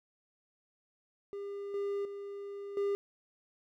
triangle tone with level steps, 401.7 Hz, G4, 42 cents sharp, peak -36 / -30 / -38 / -27 dBFS, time 1.33-2.95 s, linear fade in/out 0 ms, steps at 1.74 / 2.05 / 2.77 s, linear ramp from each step 2 ms, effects none

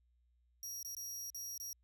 sawtooth tone with dropouts, 5680 Hz, F8, 28 cents sharp, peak -40 dBFS, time 0.63-1.73 s, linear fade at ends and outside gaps 1 ms, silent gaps 0.829-0.848 / 0.95-0.967 / 1.302-1.346 / 1.578-1.6 s, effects added 60 Hz sine -70 dBFS peak until 1.83 s

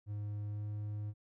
triangle tone with pitch glide, 103.83 to 104.67 Hz, G#2 to G#2, 0 to +14 cents, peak -35 dBFS, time 0.06-1.14 s, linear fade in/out 50 ms, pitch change +14 cents, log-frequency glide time 0.48-0.64 s, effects none

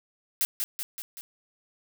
blue noise with echo, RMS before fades -25 dBFS, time 0.41-0.45 s, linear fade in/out 0 ms, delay 190 ms, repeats 4, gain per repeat -4 dB, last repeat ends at 1.21 s, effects none

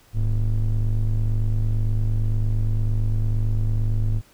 triangle ring-modulated tone, 65.41 Hz, C2, in tune, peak -13 dBFS, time 0.13-4.22 s, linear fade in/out 50 ms, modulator 41 Hz, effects pink hiss -55 dBFS RMS until 4.33 s

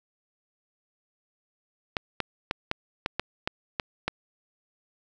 clicks, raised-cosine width 0.3 ms, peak -10 dBFS, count 9, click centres 1.968 / 2.203 / 2.511 / 2.714 / 3.061 / 3.196 / 3.475 / 3.798 / 4.08 s, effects none

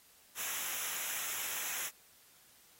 white noise with comb filter, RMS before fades -38 dBFS, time 0.35-1.91 s, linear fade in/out 50 ms, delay 0.22 ms, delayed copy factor -0.75, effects white hiss -63 dBFS RMS until 2.79 s + AAC 48 kbps

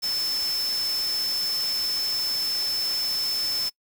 sine tone in noise, 5274 Hz, E8, in tune, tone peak -24 dBFS, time 0.02-3.7 s, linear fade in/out 20 ms, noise white, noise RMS -35 dBFS, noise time 0.02-3.7 s, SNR +8 dB, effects noise-tail reverb RT60 0.1 s tail -24 dB re dry

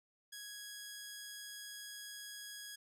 10% pulse tone, 1661.2 Hz, G#6, in tune, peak -38 dBFS, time 0.32-2.76 s, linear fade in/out 10 ms, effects none

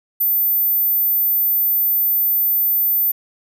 sine tone, 14080 Hz, A9, in tune, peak -14 dBFS, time 0.2-3.12 s, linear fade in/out 10 ms, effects none

